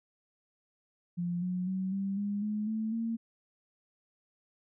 sine tone with pitch steps, 174.61 / 181.4 / 188.44 / 195.77 / 203.4 / 211.3 / 219.5 / 228 Hz, F3 / F#3 / F#3 / G3 / G#3 / G#3 / A3 / A#3, 0 / -34 / +32 / -2 / -36 / +30 / -4 / -38 cents, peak -30 dBFS, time 1.17-3.17 s, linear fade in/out 20 ms, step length 250 ms, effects none

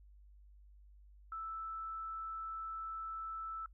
sine tone, 1318.5 Hz, E6, in tune, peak -40 dBFS, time 1.32-3.66 s, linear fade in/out 2 ms, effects noise-tail reverb RT60 0.1 s tail -23 dB re dry + added 50 Hz sine -57 dBFS peak until 3.73 s

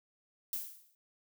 violet noise with exponential decay, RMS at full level -34 dBFS, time 0.53-0.95 s, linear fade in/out 1 ms, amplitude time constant 91 ms, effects none

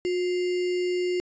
sine tone with sample-and-hold, 360 Hz, F#4, 47 cents flat, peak -23 dBFS, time 0.05-1.2 s, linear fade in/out 0 ms, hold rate 2450 Hz, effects resampled to 16000 Hz

